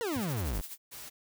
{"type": "exponential sweep", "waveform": "40% pulse", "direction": "down", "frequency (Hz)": [493.9, 41.85], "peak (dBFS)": -30, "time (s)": [0.01, 0.61], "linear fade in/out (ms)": 0}
{"type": "noise with tremolo", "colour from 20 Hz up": "blue", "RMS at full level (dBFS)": -41, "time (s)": [0.04, 0.78], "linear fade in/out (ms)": 50, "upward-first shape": "sine", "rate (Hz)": 12, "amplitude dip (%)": 65}
{"type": "tone with exponential decay", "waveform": "sine", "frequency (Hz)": 103.83, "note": "G#2", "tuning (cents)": 0, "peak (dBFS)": -33, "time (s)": [0.16, 0.28], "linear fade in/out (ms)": 5, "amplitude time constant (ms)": 25}
{"type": "noise", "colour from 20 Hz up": "white", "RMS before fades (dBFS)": -45, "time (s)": [0.91, 1.1], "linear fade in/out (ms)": 20}
{"effects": []}